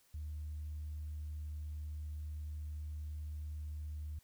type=tone; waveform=sine; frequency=75.8 Hz; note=D#2; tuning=45 cents flat; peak=-39 dBFS; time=0.14-4.19 s; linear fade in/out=5 ms; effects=tanh soft clip ceiling -36 dBFS + white hiss -70 dBFS RMS until 4.23 s

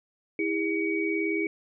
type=tone cluster; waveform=sine; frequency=326.5 / 405.1 / 2259 Hz; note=E4 / G#4 / C#7; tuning=-17 / -43 / +32 cents; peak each=-28 / -30 / -30 dBFS; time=0.39-1.47 s; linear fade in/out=2 ms; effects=none

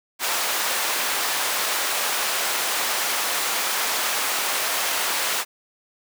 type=high-pass noise; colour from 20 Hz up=pink; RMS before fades=-24 dBFS; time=0.19-5.45 s; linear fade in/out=50 ms; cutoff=760 Hz; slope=12 dB/octave; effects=none

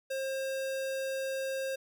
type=tone; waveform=square; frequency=534 Hz; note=C5; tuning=35 cents sharp; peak=-33 dBFS; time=0.1-1.76 s; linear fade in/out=10 ms; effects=none

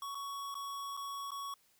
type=tone with dropouts; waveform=square; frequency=1117 Hz; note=C#6; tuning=13 cents sharp; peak=-40 dBFS; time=0.02-1.54 s; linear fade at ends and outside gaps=2 ms; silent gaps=0.147-0.152 / 0.543-0.552 / 0.968-0.973 / 1.307-1.317 s; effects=white hiss -70 dBFS RMS until 1.79 s

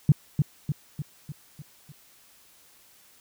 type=tone with echo; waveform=sine; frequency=146 Hz; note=D3; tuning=10 cents flat; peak=-12 dBFS; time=0.09-0.12 s; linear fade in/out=2 ms; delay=300 ms; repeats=6; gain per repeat=-5 dB; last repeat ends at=1.92 s; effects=white hiss -57 dBFS RMS until 3.2 s

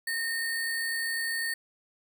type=tone with sample-and-hold; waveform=sine; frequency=1836 Hz; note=A#6; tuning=27 cents flat; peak=-28 dBFS; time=0.07-1.54 s; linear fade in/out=5 ms; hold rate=6300 Hz; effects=none

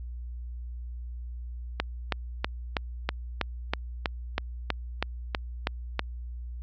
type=click train; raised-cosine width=0.3 ms; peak=-9 dBFS; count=14; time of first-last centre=1.8-5.994 s; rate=3.1 Hz; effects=added 60 Hz sine -35 dBFS peak until 6.62 s + low-pass 5000 Hz 12 dB/octave

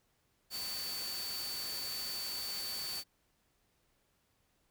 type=tone in noise; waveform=sine; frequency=4500 Hz; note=C#8; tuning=25 cents sharp; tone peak=-39 dBFS; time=0.5-3.04 s; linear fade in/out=50 ms; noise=white; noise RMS=-43 dBFS; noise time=0.5-3.04 s; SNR=+1 dB; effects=pink hiss -75 dBFS RMS until 4.7 s

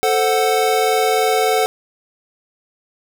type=chord; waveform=square; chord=F# diminished; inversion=first; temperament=equal; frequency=440 / 523.3 / 740 Hz; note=A4 / C5 / F#5; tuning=0 / 0 / 0 cents; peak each=-18 / -23 / -18 dBFS; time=0.03-1.66 s; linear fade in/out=0 ms; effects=none

